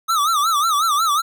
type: tone with vibrato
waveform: square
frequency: 1244.5 Hz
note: D#6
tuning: in tune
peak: -16 dBFS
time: 0.08-1.22 s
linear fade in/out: 20 ms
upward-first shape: sine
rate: 5.5 Hz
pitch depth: 150 cents each way
effects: none